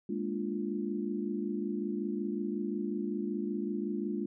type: chord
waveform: sine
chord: Bb dominant seventh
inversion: third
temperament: equal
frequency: 207.7 / 233.1 / 293.7 / 349.2 Hz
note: Ab3 / Bb3 / D4 / F4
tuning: 0 / 0 / 0 / 0 cents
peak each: -35 / -39 / -38 / -37 dBFS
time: 0.09-4.26 s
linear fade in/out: 5 ms
effects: none